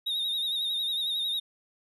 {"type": "tone with vibrato", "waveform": "triangle", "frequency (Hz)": 3729, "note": "A#7", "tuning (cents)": 0, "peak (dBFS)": -26, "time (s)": [0.06, 1.4], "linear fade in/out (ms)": 10, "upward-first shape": "sine", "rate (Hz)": 11, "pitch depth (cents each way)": 56, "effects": []}